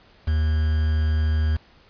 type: tone with quantisation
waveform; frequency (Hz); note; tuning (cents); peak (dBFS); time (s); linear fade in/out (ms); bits
triangle; 77.78; D#2; 0; -16; 0.27-1.57; 10; 6
effects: pink hiss -54 dBFS RMS until 1.89 s + resampled to 11025 Hz